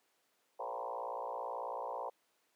sine tone with frequency modulation, 736 Hz, F#5, 9 cents flat, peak -37 dBFS, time 0.59-2.1 s, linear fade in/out 10 ms, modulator 58.3 Hz, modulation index 4.8, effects pink hiss -75 dBFS RMS until 2.55 s + high-pass 400 Hz 12 dB/octave

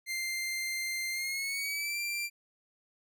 sawtooth tone with pitch glide, 2093 to 2363 Hz, C7 to D7, 0 to +10 cents, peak -29 dBFS, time 0.06-2.3 s, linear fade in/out 50 ms, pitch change +210 cents, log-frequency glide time 1.11-1.99 s, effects none

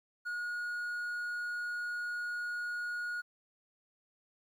triangle tone, 1444 Hz, F#6, 43 cents flat, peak -33 dBFS, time 0.25-3.22 s, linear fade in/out 20 ms, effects 12-bit

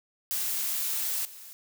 blue noise with level steps, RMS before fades -30 / -46 dBFS, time 0.31-1.53 s, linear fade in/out 0 ms, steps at 1.25 s, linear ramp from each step 2 ms, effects none

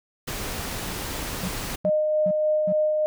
pink noise, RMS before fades -31 dBFS, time 0.27-1.76 s, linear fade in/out 10 ms
triangle tone bursts, 185.1 Hz, F#3, 1 cent sharp, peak -25 dBFS, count 4, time 1.43-2.726 s, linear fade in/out 5 ms, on 54 ms, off 360 ms
sine tone with tremolo, 613 Hz, D#5, 26 cents flat, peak -18 dBFS, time 1.85-3.06 s, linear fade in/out 0 ms, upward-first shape sine, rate 3.4 Hz, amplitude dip 25%
effects none

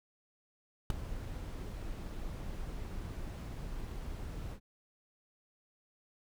brown noise with ADSR envelope, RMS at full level -22 dBFS, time 0.9-4.6 s, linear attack 3 ms, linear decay 7 ms, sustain -19 dB, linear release 78 ms, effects none

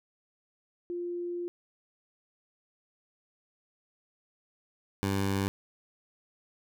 sine / 15% pulse tone pair in turn, 349.5 / 98.08 Hz, F4 / G2, +1 / +1 cents, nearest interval octave + minor seventh, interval 2200 cents, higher first, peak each -32 / -21 dBFS, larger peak second, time 0.9-1.48 / 5.03-5.48 s, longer first, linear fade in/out 0 ms, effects none

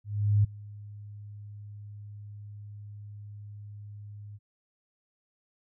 sine tone with ADSR envelope, 103.4 Hz, G#2, 7 cents flat, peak -18 dBFS, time 0.04-4.39 s, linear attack 400 ms, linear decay 11 ms, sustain -23 dB, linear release 36 ms, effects none

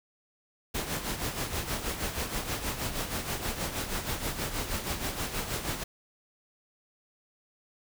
pink noise with tremolo, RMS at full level -31 dBFS, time 0.74-5.84 s, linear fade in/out 10 ms, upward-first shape sine, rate 6.3 Hz, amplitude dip 60%, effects none

